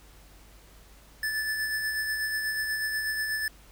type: tone with tremolo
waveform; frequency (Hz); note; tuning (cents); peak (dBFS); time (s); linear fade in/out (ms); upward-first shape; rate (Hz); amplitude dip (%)
square; 1746; A6; -14; -27; 1.23-3.48; 2; sine; 8.2; 35
effects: added 50 Hz sine -53 dBFS peak until 3.71 s + pink hiss -56 dBFS RMS until 3.71 s

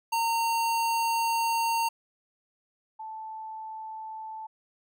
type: tone pair in turn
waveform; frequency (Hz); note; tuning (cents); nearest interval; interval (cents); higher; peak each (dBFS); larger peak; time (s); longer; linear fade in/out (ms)
square / sine; 918 / 877.5; A#5 / A5; -27 / -5; minor second; 78; first; -25 / -36; first; 0.12-1.89 / 2.99-4.47; first; 10
effects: none

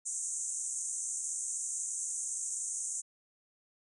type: band-pass noise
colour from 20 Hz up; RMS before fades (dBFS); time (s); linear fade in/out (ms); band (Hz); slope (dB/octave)
pink; -37; 0.05-3.02; 20; 6300 to 9200; 96
effects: none

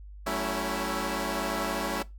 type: chord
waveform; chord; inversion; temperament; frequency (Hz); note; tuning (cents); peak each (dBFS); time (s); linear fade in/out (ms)
10% pulse; F# minor seventh; none; equal with one note detuned; 188.99 / 220 / 277.2 / 329.6; F#3 / A3 / C#4 / E4; +37 / 0 / 0 / 0; -26; 0.26-2.03; 10
effects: noise-tail reverb RT60 0.2 s tail -19 dB re dry + added 50 Hz sine -42 dBFS peak until 2.18 s

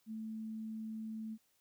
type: tone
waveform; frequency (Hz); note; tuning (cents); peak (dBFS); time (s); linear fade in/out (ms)
sine; 220; A3; 0; -40; 0.06-1.38; 50
effects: white hiss -75 dBFS RMS until 1.6 s

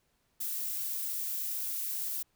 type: noise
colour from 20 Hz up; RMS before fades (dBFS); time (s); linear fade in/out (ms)
violet; -35; 0.4-2.23; 10
effects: pink hiss -74 dBFS RMS until 2.35 s

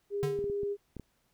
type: tone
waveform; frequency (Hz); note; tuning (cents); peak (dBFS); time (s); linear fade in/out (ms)
sine; 405; G#4; -43; -30; 0.1-0.77; 50
type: tone with exponential decay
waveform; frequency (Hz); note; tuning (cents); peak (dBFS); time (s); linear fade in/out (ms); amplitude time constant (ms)
square; 146.83; D3; 0; -28; 0.23-0.49; 0; 56
type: clicks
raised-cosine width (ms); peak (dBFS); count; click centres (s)
3; -29; 6; 0.39 / 0.442 / 0.499 / 0.633 / 0.967 / 0.997
effects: pink hiss -73 dBFS RMS until 1.33 s

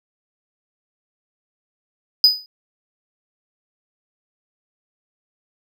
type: tone with exponential decay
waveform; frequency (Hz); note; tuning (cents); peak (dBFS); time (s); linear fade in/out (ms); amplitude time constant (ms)
triangle; 4978; D#8; 0; -4; 2.24-2.46; 1; 46
effects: none

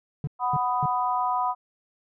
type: tone bursts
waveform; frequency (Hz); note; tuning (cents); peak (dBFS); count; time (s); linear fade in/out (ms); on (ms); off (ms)
triangle; 144.2; D3; -31; -23; 3; 0.24-0.859; 2; 33; 260
type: chord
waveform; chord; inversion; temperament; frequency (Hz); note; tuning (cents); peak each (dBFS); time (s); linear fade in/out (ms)
sine; B major; second; equal with one note detuned; 740 / 993.5 / 1244.5; F#5 / B5 / D#6; 0 / +10 / 0; -27 / -25 / -30; 0.39-1.55; 50
effects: none

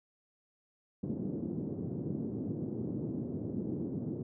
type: band-pass noise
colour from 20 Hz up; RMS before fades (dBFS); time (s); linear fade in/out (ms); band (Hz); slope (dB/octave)
white; -37; 1.03-4.23; 5; 110 to 330; 24
effects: none

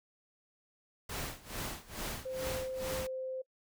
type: noise with tremolo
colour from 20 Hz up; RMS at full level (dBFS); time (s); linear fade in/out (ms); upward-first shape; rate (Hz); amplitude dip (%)
pink; -38; 1.09-3.07; 5; sine; 2.3; 90
type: tone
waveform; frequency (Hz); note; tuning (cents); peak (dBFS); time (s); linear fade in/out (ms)
sine; 520; C5; -11; -36; 2.25-3.42; 10
effects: noise-tail reverb RT60 0.1 s tail -22 dB re dry

